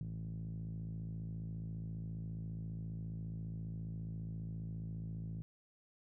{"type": "tone with low-pass filter", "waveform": "5% pulse", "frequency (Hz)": 54.7, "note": "A1", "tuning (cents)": -9, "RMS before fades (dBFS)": -43, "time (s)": [0.01, 5.42], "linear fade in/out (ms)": 0, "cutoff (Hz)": 140, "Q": 7.9, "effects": []}